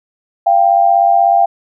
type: tone pair together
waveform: sine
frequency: 691 / 787.4 Hz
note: F5 / G5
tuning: -19 / +8 cents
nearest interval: major second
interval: 227 cents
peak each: -10 dBFS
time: 0.46-1.46 s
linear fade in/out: 10 ms
effects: none